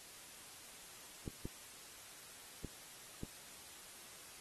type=clicks; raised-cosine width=3 ms; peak=-30 dBFS; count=4; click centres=1.278 / 1.455 / 2.647 / 3.234 s; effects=white hiss -55 dBFS RMS until 4.4 s + AAC 32 kbps